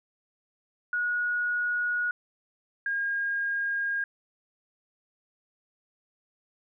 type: tone pair in turn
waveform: sine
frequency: 1453 / 1621.7 Hz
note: F#6 / G#6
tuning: -32 / -42 cents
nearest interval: major second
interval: 190 cents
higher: second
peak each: -25 / -26 dBFS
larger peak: first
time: 0.93-2.11 / 2.86-4.04 s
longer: neither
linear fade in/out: 2 ms
effects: none